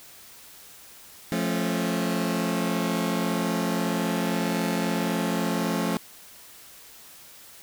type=chord; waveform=sawtooth; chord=F augmented; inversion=none; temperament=just; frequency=174.61 / 218.3 / 272.8 Hz; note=F3 / A3 / C#4; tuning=0 / -13 / -28 cents; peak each=-24 / -24 / -26 dBFS; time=1.32-5.97 s; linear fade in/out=0 ms; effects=white hiss -48 dBFS RMS until 7.62 s